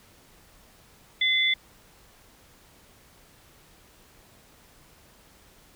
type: tone pair together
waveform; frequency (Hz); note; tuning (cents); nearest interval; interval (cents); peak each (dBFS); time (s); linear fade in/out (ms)
sine; 2057 / 3472; C7 / A7; -30 / -24; major sixth; 906; -23; 1.21-1.54; 5
effects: pink hiss -56 dBFS RMS until 5.75 s